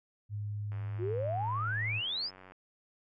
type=tone with pitch glide; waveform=sine; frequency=103.83 to 107.86 Hz; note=G#2 to A2; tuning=0 to -34 cents; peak=-34 dBFS; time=0.29-2.02 s; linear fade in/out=50 ms; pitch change=+66 cents; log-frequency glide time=0.67-1.51 s
type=click train; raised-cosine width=0.5 ms; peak=-37 dBFS; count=169; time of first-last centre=0.72-2.521 s; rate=93.3 Hz
type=exponential sweep; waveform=sine; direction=up; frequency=330 to 5270 Hz; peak=-32 dBFS; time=0.98-2.31 s; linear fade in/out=50 ms
effects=none